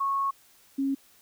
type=tone pair in turn; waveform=sine; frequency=1100 / 273.2 Hz; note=C#6 / C#4; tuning=-14 / -25 cents; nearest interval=2 octaves; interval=2411 cents; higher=first; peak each=-24 dBFS; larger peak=neither; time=0-0.31 / 0.78-0.95 s; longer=first; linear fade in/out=10 ms; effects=white hiss -59 dBFS RMS until 1.21 s